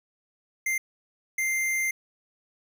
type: tone bursts at uneven times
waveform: square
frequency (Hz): 2093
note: C7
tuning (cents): 0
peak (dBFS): -25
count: 2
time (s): 0.66-0.78 / 1.38-1.91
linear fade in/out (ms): 5
effects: none